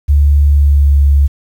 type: tone with pitch glide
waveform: sine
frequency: 72 to 70.6 Hz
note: D2 to C#2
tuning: -34 to +32 cents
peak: -5 dBFS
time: 0.08-1.28 s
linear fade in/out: 20 ms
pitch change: -34 cents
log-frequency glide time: 0.51-0.98 s
effects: 7-bit